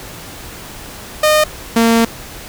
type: tone pair in turn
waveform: sawtooth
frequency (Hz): 612 / 229.2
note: D#5 / A#3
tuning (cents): -29 / -29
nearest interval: octave + perfect fourth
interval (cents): 1700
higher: first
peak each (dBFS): -5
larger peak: neither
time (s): 1.23-1.44 / 1.76-2.05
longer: second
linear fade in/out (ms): 5
effects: pink hiss -32 dBFS RMS until 2.48 s